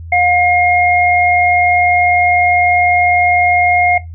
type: tone pair together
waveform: sine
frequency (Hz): 713 / 2138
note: F5 / C7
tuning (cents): +36 / +37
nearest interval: octave + perfect fifth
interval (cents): 1901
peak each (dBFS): -11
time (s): 0.12-3.98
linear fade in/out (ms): 5
effects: noise-tail reverb RT60 0.2 s tail -18 dB re dry + added 83 Hz sine -26 dBFS peak until 4.14 s